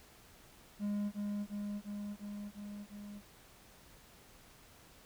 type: tone with echo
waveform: triangle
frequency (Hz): 205.3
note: G#3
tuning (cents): -20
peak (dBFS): -31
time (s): 0.79-1.12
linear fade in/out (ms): 50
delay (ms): 350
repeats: 6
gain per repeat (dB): -2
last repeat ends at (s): 3.22
effects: pink hiss -60 dBFS RMS until 5.05 s